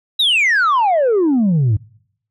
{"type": "exponential sweep", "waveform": "sine", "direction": "down", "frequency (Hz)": [3951, 98], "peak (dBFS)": -9, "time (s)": [0.19, 1.77], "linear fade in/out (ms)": 10, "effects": ["noise-tail reverb RT60 0.7 s tail -26 dB re dry", "tanh soft clip ceiling -10 dBFS"]}